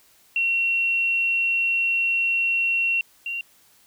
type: tone pair in turn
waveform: sine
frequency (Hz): 2730 / 2759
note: F7 / F7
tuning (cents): -40 / -22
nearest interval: unison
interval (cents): 18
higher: second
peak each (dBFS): -19 / -26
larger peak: first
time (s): 0.36-3.01 / 3.26-3.41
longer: first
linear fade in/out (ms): 2
effects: white hiss -57 dBFS RMS until 3.86 s